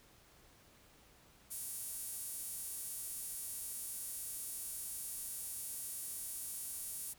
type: tone with high-pass filter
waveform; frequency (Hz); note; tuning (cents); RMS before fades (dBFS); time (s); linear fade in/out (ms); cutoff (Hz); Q
sawtooth; 384.6; G4; -33; -44; 1.5-7.14; 20; 10000; 1.9
effects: pink hiss -64 dBFS RMS until 7.18 s